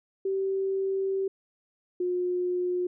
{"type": "tone pair in turn", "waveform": "sine", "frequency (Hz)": [386.5, 359.1], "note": ["G4", "F4"], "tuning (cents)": [-24, 48], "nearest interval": "minor second", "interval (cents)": 128, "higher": "first", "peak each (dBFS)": -25, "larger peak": "neither", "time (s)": [[0.25, 1.28], [2, 2.87]], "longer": "first", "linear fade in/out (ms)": 5, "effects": []}